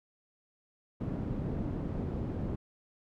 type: low-pass noise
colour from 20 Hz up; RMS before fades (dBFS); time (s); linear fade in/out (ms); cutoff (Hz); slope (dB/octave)
white; -35; 1-2.56; 10; 240; 12
effects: none